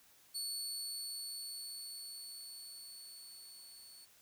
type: tone with level ramp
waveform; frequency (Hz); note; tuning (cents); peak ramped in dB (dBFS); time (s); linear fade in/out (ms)
25% pulse; 4435; C#8; 0; -33 to -50; 0.34-4.06; 20
effects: white hiss -65 dBFS RMS until 4.21 s